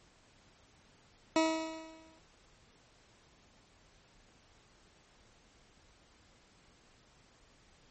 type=tone with exponential decay; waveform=20% pulse; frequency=320.8 Hz; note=E4; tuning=47 cents flat; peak=-19 dBFS; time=1.36-2.19 s; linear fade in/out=1 ms; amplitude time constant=180 ms; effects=pink hiss -64 dBFS RMS until 7.9 s + MP3 32 kbps